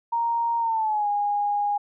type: tone with pitch glide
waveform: sine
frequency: 932 to 820.8 Hz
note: A#5 to G#5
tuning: -1 to -21 cents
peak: -21 dBFS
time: 0.12-1.78 s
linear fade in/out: 10 ms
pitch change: -220 cents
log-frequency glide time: 0.59-1.08 s
effects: none